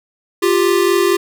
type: tone pair together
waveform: square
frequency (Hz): 350 / 394.2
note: F4 / G4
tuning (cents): +4 / +10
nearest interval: major second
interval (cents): 206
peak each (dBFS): -15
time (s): 0.42-1.17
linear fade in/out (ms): 10
effects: none